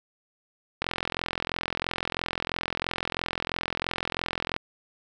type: click train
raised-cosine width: 0.3 ms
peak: -11 dBFS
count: 162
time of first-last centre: 0.82-4.564 s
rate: 43 Hz
effects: none